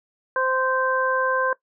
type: harmonic tone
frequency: 520 Hz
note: C5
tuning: 11 cents flat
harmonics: 1 / 2 / 3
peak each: -24 / -24 / -24 dBFS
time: 0.36-1.53 s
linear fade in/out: 2 ms
effects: noise-tail reverb RT60 0.1 s tail -19 dB re dry